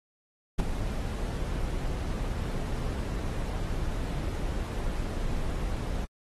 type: noise with ADSR envelope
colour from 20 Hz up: brown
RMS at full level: -21 dBFS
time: 0.58-6.06 s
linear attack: 20 ms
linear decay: 7 ms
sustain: -10 dB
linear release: 20 ms
effects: AAC 32 kbps